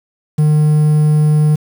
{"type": "tone with quantisation", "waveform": "triangle", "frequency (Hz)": 151.8, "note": "D#3", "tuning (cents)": -42, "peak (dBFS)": -6, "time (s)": [0.38, 1.56], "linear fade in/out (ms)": 10, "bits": 6, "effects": []}